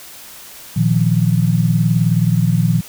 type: chord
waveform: sine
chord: Bb suspended fourth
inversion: none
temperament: equal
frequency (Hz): 116.54 / 155.56 / 174.61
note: Bb2 / Eb3 / F3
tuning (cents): 0 / 0 / 0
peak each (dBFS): -16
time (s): 0.76-2.81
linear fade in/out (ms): 10
effects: white hiss -37 dBFS RMS until 2.88 s